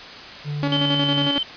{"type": "tone with pitch glide", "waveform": "triangle", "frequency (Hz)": [146.83, 144.56], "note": ["D3", "D3"], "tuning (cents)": [0, -27], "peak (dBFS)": -22, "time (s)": [0.44, 1.31], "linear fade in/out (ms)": 50, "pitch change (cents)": -27, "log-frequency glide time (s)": [0.98, 1.12]}
{"type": "tone with tremolo", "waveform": "sawtooth", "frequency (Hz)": 283.4, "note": "C#4", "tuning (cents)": 38, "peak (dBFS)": -16, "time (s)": [0.63, 1.38], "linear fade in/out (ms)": 0, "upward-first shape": "square", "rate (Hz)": 11, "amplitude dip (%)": 45}
{"type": "tone with vibrato", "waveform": "sine", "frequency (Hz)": 3090, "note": "G7", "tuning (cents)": -26, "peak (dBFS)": -21, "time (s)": [0.72, 1.43], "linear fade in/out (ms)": 2, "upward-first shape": "sine", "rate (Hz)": 11, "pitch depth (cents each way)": 9}
{"effects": ["white hiss -37 dBFS RMS until 1.56 s", "resampled to 11025 Hz"]}